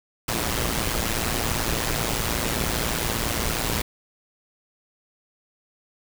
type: noise with amplitude modulation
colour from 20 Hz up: pink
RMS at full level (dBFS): -22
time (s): 0.28-3.82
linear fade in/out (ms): 5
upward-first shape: sine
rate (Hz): 115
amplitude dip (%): 75
effects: none